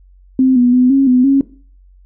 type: tone with pitch steps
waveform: sine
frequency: 260.6 / 245.2 / 251.5 / 272.3 / 251.3 / 274 Hz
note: C4 / B3 / B3 / C#4 / B3 / C#4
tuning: -7 / -12 / +32 / -31 / +30 / -20 cents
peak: -7 dBFS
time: 0.39-1.41 s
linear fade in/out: 2 ms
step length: 170 ms
effects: noise-tail reverb RT60 0.4 s tail -17 dB re dry + added 46 Hz sine -42 dBFS peak until 2.05 s